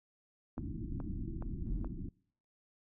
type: low-pass noise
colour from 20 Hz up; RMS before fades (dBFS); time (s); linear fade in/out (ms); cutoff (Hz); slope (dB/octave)
pink; -40; 0.57-2.09; 5; 340; 96
type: click train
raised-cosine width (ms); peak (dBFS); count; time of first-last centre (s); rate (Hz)
1; -32; 4; 0.58-1.846; 2.37
type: tone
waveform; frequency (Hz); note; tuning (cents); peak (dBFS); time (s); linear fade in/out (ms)
triangle; 44.16; F1; +20; -32; 1.65-1.88; 10
effects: noise-tail reverb RT60 0.6 s tail -24 dB re dry